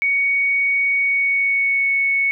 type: tone with pitch glide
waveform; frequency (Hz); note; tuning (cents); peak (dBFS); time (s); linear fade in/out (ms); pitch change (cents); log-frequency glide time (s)
sine; 2236 to 2214; C#7 to C#7; +14 to -3; -15; 0.02-2.31; 0; -17; 0.97-1.92
effects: none